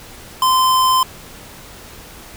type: tone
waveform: square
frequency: 1033 Hz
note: C6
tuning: 22 cents flat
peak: -12 dBFS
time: 0.42-1.03 s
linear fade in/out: 2 ms
effects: pink hiss -38 dBFS RMS until 2.36 s